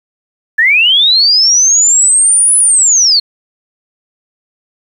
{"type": "linear two-way sweep", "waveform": "sine", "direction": "up then down", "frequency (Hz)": [1705, 10100, 4206], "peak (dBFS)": -5, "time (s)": [0.58, 3.2], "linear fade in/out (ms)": 10, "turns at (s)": 2.57, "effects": ["7-bit"]}